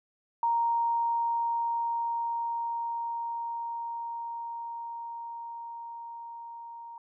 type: tone with level ramp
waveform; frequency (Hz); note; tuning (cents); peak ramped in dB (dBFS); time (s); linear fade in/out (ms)
sine; 932.3; A#5; 0; -23 to -41; 0.43-6.98; 2
effects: none